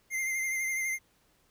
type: tone with vibrato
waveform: square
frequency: 2093 Hz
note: C7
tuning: in tune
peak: -30 dBFS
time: 0.1-0.99 s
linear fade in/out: 50 ms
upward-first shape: triangle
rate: 12 Hz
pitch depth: 35 cents each way
effects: pink hiss -68 dBFS RMS until 1.5 s